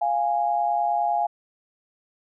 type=tone pair together; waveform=sine; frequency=697.2 / 827 Hz; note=F5 / G#5; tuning=-3 / -8 cents; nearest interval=minor third; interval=295 cents; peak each=-23 dBFS; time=0.01-1.27 s; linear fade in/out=10 ms; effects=none